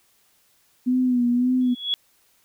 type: tone with vibrato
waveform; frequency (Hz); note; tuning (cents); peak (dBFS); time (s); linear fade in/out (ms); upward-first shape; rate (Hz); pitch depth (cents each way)
sine; 247.9; B3; +7; -17; 0.86-1.75; 20; sine; 1.8; 51
type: tone with exponential growth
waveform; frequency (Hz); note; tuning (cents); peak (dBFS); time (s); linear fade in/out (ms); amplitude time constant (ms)
sine; 3364; G#7; +22; -17; 1.61-1.94; 0; 71
effects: white hiss -62 dBFS RMS until 2.44 s